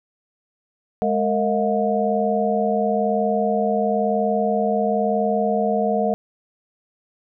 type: tone cluster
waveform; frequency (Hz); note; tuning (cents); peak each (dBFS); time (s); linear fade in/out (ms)
sine; 208.6 / 460.2 / 635 / 716; G#3 / A#4 / D#5 / F5; +8 / -22 / +35 / +43; -23; 1.02-6.14; 0
effects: none